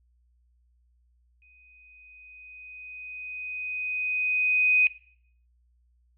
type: tone with exponential growth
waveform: sine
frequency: 2500 Hz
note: D#7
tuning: 8 cents sharp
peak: -17 dBFS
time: 1.42-4.87 s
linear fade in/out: 1 ms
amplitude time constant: 750 ms
effects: noise-tail reverb RT60 0.6 s tail -17 dB re dry + added 60 Hz sine -62 dBFS peak until 6.17 s